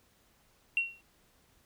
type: tone with exponential decay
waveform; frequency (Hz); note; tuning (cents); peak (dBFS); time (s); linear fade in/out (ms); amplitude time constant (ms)
sine; 2738; F7; -35; -22; 0.77-1.01; 1; 51
effects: tanh soft clip ceiling -18 dBFS + pink hiss -67 dBFS RMS until 1.65 s